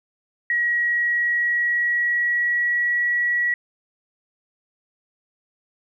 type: tone with pitch glide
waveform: sine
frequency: 1908 to 1929.1 Hz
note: A#6 to B6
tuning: +40 to -41 cents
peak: -18 dBFS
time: 0.5-3.54 s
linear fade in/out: 2 ms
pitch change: +19 cents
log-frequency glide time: 0.88-3.09 s
effects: 10-bit